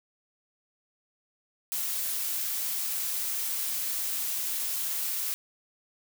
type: noise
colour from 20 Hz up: blue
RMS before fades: -31 dBFS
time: 1.72-5.34 s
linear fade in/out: 0 ms
effects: none